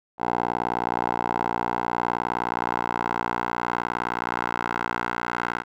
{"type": "tone with band-pass filter sweep", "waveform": "10% pulse", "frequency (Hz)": 59.4, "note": "A#1", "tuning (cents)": 33, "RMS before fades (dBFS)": -27, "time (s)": [0.18, 5.64], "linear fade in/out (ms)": 50, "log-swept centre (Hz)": [800, 1300], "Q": 2.1, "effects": []}